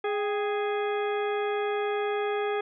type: harmonic tone with a mistuned harmonic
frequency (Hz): 415.2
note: G#4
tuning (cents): 0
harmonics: 1 / 2 / 3 / 4 / 5 / 6 / 8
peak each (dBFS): -27 / -33 / -37 / -39 / -41 / -43 / -45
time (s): 0.04-2.61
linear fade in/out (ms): 5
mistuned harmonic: 2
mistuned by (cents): -73
effects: none